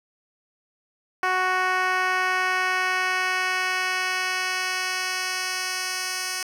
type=tone with band-pass filter sweep; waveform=10% pulse; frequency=370 Hz; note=F#4; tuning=in tune; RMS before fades=-25 dBFS; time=1.23-6.43 s; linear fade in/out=2 ms; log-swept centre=1200 to 6200 Hz; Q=0.81; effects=8-bit